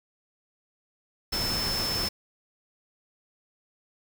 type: tone in noise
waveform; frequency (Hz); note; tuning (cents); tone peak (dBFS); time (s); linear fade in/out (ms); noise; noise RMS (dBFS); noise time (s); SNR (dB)
sine; 5274; E8; 0; -28; 1.32-2.09; 10; pink; -32; 1.32-2.09; +1
effects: none